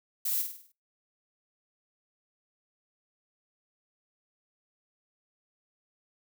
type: noise with echo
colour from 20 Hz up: violet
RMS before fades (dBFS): -30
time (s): 0.25-0.42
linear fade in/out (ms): 5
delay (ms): 50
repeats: 6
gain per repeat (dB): -6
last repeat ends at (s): 0.72
effects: noise-tail reverb RT60 0.3 s tail -24 dB re dry